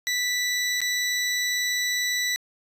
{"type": "tone with dropouts", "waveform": "20% pulse", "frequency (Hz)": 1973, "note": "B6", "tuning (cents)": -2, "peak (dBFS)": -18, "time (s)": [0.07, 2.36], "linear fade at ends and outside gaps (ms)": 0, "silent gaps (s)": [0.805, 0.816], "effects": ["resampled to 32000 Hz"]}